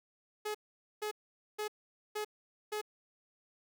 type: tone bursts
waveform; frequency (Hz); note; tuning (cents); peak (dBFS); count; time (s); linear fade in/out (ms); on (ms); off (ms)
sawtooth; 423.4; G#4; +33; -31; 5; 0.45-2.815; 10; 97; 470
effects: none